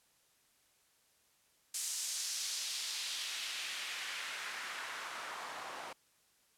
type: noise with band-pass filter sweep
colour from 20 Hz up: white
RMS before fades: -41 dBFS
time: 1.74-5.93 s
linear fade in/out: 5 ms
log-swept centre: 7500 to 800 Hz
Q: 1.3
effects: white hiss -71 dBFS RMS until 6.57 s + low-pass 12000 Hz 12 dB/octave

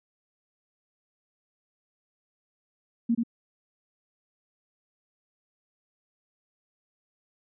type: tone with echo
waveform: sine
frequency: 233.1 Hz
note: A#3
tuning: in tune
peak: -20 dBFS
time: 3.09-3.15 s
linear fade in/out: 10 ms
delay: 85 ms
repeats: 1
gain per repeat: -3 dB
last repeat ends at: 3.235 s
effects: none

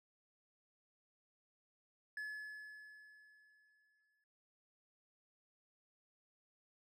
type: tone with exponential decay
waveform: triangle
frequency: 1711 Hz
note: A6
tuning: 49 cents flat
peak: -39 dBFS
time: 2.17-4.24 s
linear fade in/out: 2 ms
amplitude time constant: 450 ms
effects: none

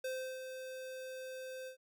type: tone with ADSR envelope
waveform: square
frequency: 518 Hz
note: C5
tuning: 17 cents flat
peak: -37 dBFS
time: 0.04-1.77 s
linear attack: 6 ms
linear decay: 340 ms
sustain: -7 dB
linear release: 100 ms
effects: none

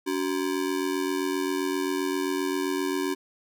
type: ring-modulated tone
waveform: square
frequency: 330 Hz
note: E4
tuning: 2 cents sharp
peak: -23 dBFS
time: 0.06-3.15 s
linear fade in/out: 20 ms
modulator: 43.8 Hz
effects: none

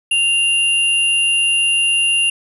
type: tone pair together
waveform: sine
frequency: 2788 / 10094 Hz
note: F7 / D#9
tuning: -4 / +24 cents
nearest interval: octave + minor seventh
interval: 2228 cents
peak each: -13 / -21 dBFS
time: 0.11-2.3 s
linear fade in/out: 5 ms
effects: none

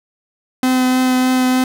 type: tone with vibrato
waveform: 45% pulse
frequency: 255.6 Hz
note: C4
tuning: 40 cents flat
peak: -12 dBFS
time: 0.63-1.64 s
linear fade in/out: 2 ms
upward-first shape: triangle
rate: 3.3 Hz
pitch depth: 11 cents each way
effects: none

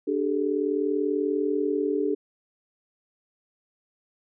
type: chord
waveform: sine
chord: D suspended fourth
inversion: none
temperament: equal with one note detuned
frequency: 293.7 / 392 / 432.2 Hz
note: D4 / G4 / A4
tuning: 0 / 0 / -31 cents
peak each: -27 dBFS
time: 0.07-2.15 s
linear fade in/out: 10 ms
effects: none

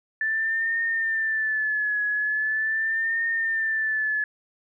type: tone with vibrato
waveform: sine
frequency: 1756 Hz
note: A6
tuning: 4 cents flat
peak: -22 dBFS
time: 0.21-4.24 s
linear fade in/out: 2 ms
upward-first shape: triangle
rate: 0.41 Hz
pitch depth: 76 cents each way
effects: none

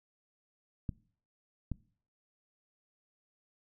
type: clicks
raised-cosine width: 5 ms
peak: -22 dBFS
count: 2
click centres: 0.892 / 1.717 s
effects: noise-tail reverb RT60 0.5 s tail -22 dB re dry

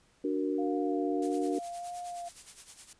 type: chord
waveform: sine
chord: D augmented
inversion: none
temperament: equal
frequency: 293.7 / 370 / 466.2 Hz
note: D4 / F#4 / A#4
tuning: 0 / 0 / 0 cents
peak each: -31 / -33 / -35 dBFS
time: 0.24-1.59 s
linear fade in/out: 5 ms
type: tone with vibrato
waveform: sine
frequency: 701 Hz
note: F5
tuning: 6 cents sharp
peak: -37 dBFS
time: 0.58-2.29 s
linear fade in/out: 10 ms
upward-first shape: sine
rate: 1.6 Hz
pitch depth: 17 cents each way
type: noise with tremolo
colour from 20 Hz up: blue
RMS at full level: -44 dBFS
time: 1.22-2.93 s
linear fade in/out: 2 ms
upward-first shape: sine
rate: 9.6 Hz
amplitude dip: 70%
effects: pink hiss -66 dBFS RMS until 2.99 s + resampled to 22050 Hz

